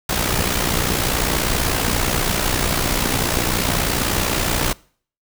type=noise with amplitude modulation; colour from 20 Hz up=pink; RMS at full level=-17 dBFS; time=0.09-4.73 s; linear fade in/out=5 ms; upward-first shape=sine; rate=60.4 Hz; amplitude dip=60%; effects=noise-tail reverb RT60 0.5 s tail -24 dB re dry